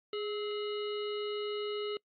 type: harmonic tone with a mistuned harmonic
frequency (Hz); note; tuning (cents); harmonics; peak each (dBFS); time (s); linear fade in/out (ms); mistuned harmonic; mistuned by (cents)
416.4; G#4; +5; 1 / 3 / 5 / 7 / 9 / 10; -34 / -45 / -49 / -44 / -51 / -52; 0.13-1.97; 2; 3; +64
effects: noise-tail reverb RT60 0.1 s tail -25 dB re dry + Opus 48 kbps